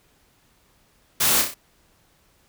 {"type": "noise with echo", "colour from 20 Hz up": "white", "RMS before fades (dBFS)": -20, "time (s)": [1.2, 1.42], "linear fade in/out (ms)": 10, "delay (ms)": 31, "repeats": 4, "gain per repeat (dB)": -5, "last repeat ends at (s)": 1.544, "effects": ["pink hiss -61 dBFS RMS until 2.48 s"]}